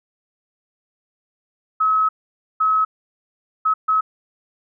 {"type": "tone bursts at uneven times", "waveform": "sine", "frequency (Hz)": 1284, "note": "E6", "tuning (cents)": -46, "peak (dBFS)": -14, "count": 4, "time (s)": [[1.8, 2.09], [2.6, 2.85], [3.65, 3.74], [3.88, 4.01]], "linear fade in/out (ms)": 10, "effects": []}